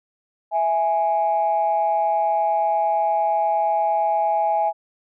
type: tone pair together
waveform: sine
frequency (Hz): 659.2 / 830.6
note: E5 / G#5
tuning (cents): 0 / 0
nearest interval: major third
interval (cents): 400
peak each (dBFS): -21 / -18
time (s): 0.51-4.73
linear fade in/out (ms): 50
effects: tanh soft clip ceiling -11 dBFS